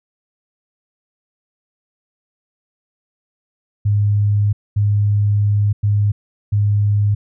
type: tone bursts at uneven times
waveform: sine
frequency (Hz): 103.1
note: G#2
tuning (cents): -12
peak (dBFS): -12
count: 4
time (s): 3.85-4.53 / 4.76-5.73 / 5.83-6.12 / 6.52-7.15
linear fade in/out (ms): 10
effects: none